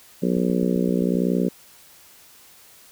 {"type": "harmonic tone", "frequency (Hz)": 61, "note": "B1", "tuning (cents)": -21, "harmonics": [3, 4, 5, 6, 7, 8, 9], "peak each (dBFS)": [-22, -24, -29, -28, -28, -31, -33], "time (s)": [0.22, 1.49], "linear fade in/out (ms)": 10}
{"type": "click train", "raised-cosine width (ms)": 3, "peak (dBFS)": -24, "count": 7, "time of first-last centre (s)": [0.37, 1.151], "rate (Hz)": 7.68}
{"effects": ["white hiss -50 dBFS RMS until 2.91 s"]}